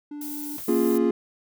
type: tone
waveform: triangle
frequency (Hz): 293.7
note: D4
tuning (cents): 0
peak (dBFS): -31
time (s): 0.11-0.57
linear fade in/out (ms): 5
type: noise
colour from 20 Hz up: violet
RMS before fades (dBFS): -36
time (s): 0.21-0.98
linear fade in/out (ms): 5
type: noise with exponential decay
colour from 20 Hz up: pink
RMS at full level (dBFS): -41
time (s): 0.58-0.73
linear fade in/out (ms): 0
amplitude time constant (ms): 32
type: chord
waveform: triangle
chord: Bb minor seventh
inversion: none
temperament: equal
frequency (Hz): 233.1 / 277.2 / 349.2 / 415.3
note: Bb3 / Db4 / F4 / Ab4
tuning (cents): 0 / 0 / 0 / 0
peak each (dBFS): -22 / -24 / -21 / -23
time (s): 0.68-1.11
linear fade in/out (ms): 5
effects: none